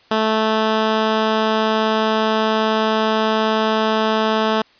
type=tone; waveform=10% pulse; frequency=218.8 Hz; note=A3; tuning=9 cents flat; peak=-7 dBFS; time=0.11-4.62 s; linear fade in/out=5 ms; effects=white hiss -52 dBFS RMS until 4.79 s + resampled to 11025 Hz